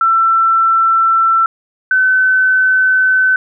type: tone pair in turn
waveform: sine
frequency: 1340 / 1518.9 Hz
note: E6 / F#6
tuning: +28 / +45 cents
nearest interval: major second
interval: 217 cents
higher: second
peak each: -8 dBFS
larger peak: neither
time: 0.01-1.46 / 1.91-3.36 s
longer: neither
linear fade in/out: 2 ms
effects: none